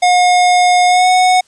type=tone with pitch glide; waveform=square; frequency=720 to 735.6 Hz; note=F#5 to F#5; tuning=-47 to -10 cents; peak=-8 dBFS; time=0.02-1.41 s; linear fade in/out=10 ms; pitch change=+37 cents; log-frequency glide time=0.87-1.08 s; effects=white hiss -52 dBFS RMS until 1.47 s + resampled to 22050 Hz